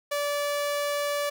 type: tone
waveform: sawtooth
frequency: 579 Hz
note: D5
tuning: 25 cents flat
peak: -22 dBFS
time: 0.11-1.3 s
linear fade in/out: 10 ms
effects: none